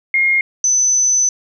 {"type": "tone pair in turn", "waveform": "sine", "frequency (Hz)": [2137, 6044], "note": ["C7", "F#8"], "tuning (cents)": [36, 36], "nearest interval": "octave + tritone", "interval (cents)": 1800, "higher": "second", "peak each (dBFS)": -11, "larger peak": "neither", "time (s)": [[0.14, 0.41], [0.64, 1.29]], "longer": "second", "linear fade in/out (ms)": 2, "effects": []}